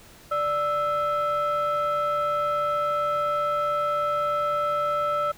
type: tone pair together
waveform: sine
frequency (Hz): 588.3 / 1318.5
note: D5 / E6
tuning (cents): +3 / 0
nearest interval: octave + major second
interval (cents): 1397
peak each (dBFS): -24 / -22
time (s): 0.31-5.32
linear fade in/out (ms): 10
effects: tanh soft clip ceiling -19 dBFS + pink hiss -50 dBFS RMS until 5.37 s